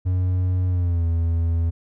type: tone with pitch glide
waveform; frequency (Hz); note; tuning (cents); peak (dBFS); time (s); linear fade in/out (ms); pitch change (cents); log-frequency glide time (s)
triangle; 91.4 to 83.33; F#2 to E2; -21 to +19; -16; 0.05-1.71; 20; -160; 0.68-1.05
effects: none